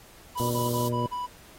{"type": "tone bursts", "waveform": "triangle", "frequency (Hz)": 987, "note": "B5", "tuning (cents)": -1, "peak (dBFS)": -27, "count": 5, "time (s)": [0.35, 1.27], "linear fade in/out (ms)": 20, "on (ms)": 160, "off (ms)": 30}
{"type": "band-stop noise", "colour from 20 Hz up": "white", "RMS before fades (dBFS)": -37, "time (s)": [0.37, 0.9], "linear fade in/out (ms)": 20, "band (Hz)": [1300, 3000], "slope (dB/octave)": 96}
{"type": "harmonic tone", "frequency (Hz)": 120.2, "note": "B2", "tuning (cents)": -46, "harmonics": [1, 2, 3, 4, 5], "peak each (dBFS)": [-29, -32, -34, -35, -36], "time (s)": [0.4, 1.06], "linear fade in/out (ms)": 0}
{"effects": ["pink hiss -52 dBFS RMS until 1.58 s", "AAC 48 kbps"]}